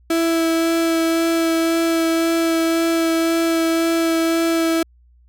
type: tone with vibrato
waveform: 35% pulse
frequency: 329.6 Hz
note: E4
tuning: in tune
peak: -14 dBFS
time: 0.1-4.83 s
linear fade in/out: 5 ms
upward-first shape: sine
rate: 1.9 Hz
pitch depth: 10 cents each way
effects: added 60 Hz sine -49 dBFS peak until 5.28 s